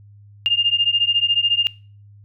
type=beating tone pair; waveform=sine; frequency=2808 / 2822 Hz; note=F7 / F7; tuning=+9 / +17 cents; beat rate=14 Hz; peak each=-18 dBFS; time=0.46-1.67 s; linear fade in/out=0 ms; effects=noise-tail reverb RT60 0.4 s tail -22 dB re dry + added 102 Hz sine -43 dBFS peak until 2.24 s